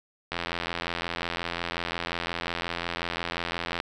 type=click train; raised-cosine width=0.3 ms; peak=-13 dBFS; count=299; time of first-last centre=0.32-3.801 s; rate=85.6 Hz; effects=none